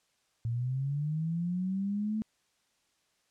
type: linear sweep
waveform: sine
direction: up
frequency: 113.4 to 220 Hz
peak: -29 dBFS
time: 0.45-2.22 s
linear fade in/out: 0 ms
effects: white hiss -73 dBFS RMS until 3.3 s + low-pass 8000 Hz 12 dB/octave